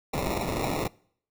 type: noise with sample-and-hold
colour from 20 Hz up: violet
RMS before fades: -29 dBFS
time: 0.13-0.88 s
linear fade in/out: 10 ms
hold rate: 1575 Hz
effects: noise-tail reverb RT60 0.6 s tail -24 dB re dry